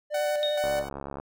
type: tone with vibrato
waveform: triangle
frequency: 594 Hz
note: D5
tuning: 20 cents sharp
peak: -23 dBFS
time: 0.1-0.85 s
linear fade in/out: 50 ms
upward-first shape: sine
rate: 9.9 Hz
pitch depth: 13 cents each way
type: tone with tremolo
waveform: sawtooth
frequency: 748 Hz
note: F#5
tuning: 19 cents sharp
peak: -27 dBFS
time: 0.14-0.89 s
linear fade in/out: 5 ms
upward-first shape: square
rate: 2.3 Hz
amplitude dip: 65%
type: tone with exponential decay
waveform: sine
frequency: 3729 Hz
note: A#7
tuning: in tune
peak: -25 dBFS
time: 0.43-0.84 s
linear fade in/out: 0 ms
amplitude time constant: 89 ms
type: click train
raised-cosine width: 1 ms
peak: -22 dBFS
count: 40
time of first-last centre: 0.64-1.2 s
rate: 69.7 Hz
effects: none